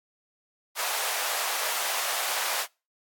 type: high-pass noise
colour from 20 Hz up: pink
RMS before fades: -29 dBFS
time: 0.75-2.67 s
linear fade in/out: 50 ms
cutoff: 630 Hz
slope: 24 dB/octave
effects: noise-tail reverb RT60 0.3 s tail -26 dB re dry + AAC 64 kbps